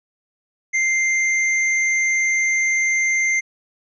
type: tone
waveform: square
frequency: 2093 Hz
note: C7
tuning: in tune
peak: -17 dBFS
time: 0.73-3.41 s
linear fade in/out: 20 ms
effects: resampled to 16000 Hz